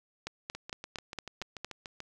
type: two click trains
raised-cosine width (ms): 0.2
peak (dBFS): -19 / -24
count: 7 / 11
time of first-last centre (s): 0.27-1.646 / 0.55-2.003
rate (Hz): 4.36 / 6.88
effects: none